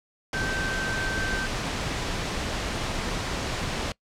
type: tone in noise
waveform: sine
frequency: 1552 Hz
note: G6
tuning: 18 cents flat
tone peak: -29 dBFS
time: 0.34-1.46 s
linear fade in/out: 2 ms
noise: pink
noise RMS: -29 dBFS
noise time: 0.33-3.92 s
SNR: -3 dB
effects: noise-tail reverb RT60 0.1 s tail -23 dB re dry + low-pass 6000 Hz 12 dB/octave

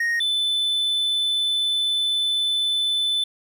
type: tone pair in turn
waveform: triangle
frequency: 1864.7 / 3512 Hz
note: A#6 / A7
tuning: 0 / -4 cents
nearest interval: major seventh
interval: 1096 cents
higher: second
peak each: -18 dBFS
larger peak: neither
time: 0-0.2 / 0.2-3.24 s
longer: second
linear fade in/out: 5 ms
effects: none

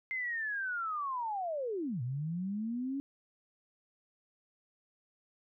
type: linear two-way sweep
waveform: sine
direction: down then up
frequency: 2097 to 116.54 to 281.5 Hz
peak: -33 dBFS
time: 0.11-3 s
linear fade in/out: 0 ms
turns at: 2.02 s
effects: none

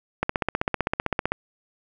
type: click train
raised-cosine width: 0.5 ms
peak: -7 dBFS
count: 18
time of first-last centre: 0.23-1.32 s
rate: 15.6 Hz
effects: none

